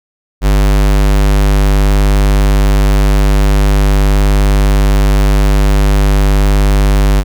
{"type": "tone", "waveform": "square", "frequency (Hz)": 49.78, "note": "G1", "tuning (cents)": 27, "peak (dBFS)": -7, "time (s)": [0.41, 7.24], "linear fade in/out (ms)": 50, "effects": []}